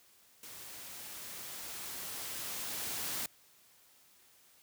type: noise with level ramp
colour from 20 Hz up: white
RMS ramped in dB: -49 to -37 dBFS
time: 0.43-3.26 s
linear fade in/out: 2 ms
effects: white hiss -64 dBFS RMS until 4.62 s + high-pass 60 Hz 12 dB/octave